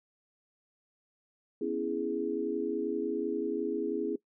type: chord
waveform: sine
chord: C# minor seventh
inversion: third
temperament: equal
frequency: 246.9 / 277.2 / 329.6 / 415.3 Hz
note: B3 / C#4 / E4 / G#4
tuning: 0 / 0 / 0 / 0 cents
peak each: -38 / -37 / -34 / -33 dBFS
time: 1.61-4.16 s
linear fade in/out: 5 ms
effects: noise-tail reverb RT60 0.1 s tail -20 dB re dry